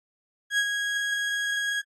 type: tone with ADSR envelope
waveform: 35% pulse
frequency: 1649 Hz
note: G#6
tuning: 13 cents flat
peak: -18 dBFS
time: 0.5-1.82 s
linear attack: 82 ms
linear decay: 61 ms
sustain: -6 dB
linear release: 30 ms
effects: low-pass 8000 Hz 12 dB/octave + AAC 32 kbps